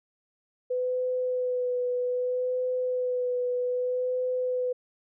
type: tone with vibrato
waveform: sine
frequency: 500 Hz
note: B4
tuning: 21 cents sharp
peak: -25 dBFS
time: 0.7-4.73 s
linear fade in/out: 10 ms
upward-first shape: sine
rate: 0.63 Hz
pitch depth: 19 cents each way
effects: none